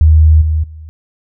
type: tone with level steps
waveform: sine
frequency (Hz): 78.2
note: D#2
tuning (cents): +9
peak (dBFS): -3 / -10 / -28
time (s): 0.01-0.89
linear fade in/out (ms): 0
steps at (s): 0.41 / 0.63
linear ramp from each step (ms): 10
effects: none